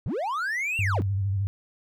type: linear two-way sweep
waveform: triangle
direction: up then down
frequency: 75 to 2794 to 75 Hz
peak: -24 dBFS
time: 0.06-1.02 s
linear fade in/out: 0 ms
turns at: 0.79 s
type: tone with vibrato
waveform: sine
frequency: 98.1 Hz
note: G2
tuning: 2 cents sharp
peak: -23 dBFS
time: 0.79-1.47 s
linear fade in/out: 0 ms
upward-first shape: square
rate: 13 Hz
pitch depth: 47 cents each way
effects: none